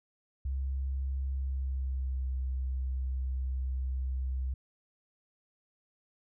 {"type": "tone with pitch glide", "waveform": "sine", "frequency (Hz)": [66.9, 64.81], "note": ["C2", "C2"], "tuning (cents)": [39, -16], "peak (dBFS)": -30, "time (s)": [0.45, 4.54], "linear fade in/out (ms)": 5, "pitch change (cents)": -55, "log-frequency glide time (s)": [1.34, 2.29], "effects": []}